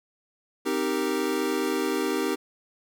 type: chord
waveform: square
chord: C minor seventh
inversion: none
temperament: equal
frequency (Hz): 261.6 / 311.1 / 392 / 466.2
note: C4 / Eb4 / G4 / Bb4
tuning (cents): 0 / 0 / 0 / 0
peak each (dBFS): -32 / -30 / -29 / -33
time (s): 0.65-2.36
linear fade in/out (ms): 20
effects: none